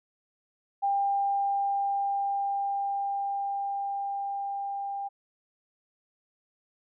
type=tone with level ramp; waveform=sine; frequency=797 Hz; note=G5; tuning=28 cents sharp; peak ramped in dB=-23 to -31 dBFS; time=0.82-5.09 s; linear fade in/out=20 ms; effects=none